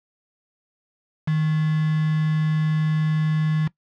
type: tone with quantisation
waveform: sine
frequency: 155.56 Hz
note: D#3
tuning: in tune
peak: -18 dBFS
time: 1.27-3.68 s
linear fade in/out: 10 ms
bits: 5
effects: noise-tail reverb RT60 0.1 s tail -20 dB re dry + low-pass 3000 Hz 12 dB/octave